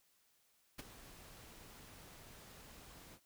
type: noise with ADSR envelope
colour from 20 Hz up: pink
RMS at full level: -45 dBFS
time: 0.78-3.2 s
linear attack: 14 ms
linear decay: 20 ms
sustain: -12 dB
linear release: 67 ms
effects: white hiss -74 dBFS RMS until 3.25 s